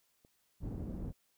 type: clicks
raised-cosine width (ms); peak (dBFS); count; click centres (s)
2; -48 / -42 / -39; 3; 0.249 / 0.79 / 0.976
type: low-pass noise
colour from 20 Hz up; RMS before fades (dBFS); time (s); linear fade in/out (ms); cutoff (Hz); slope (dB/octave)
pink; -40; 0.6-1.13; 50; 280; 12
effects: white hiss -75 dBFS RMS until 1.37 s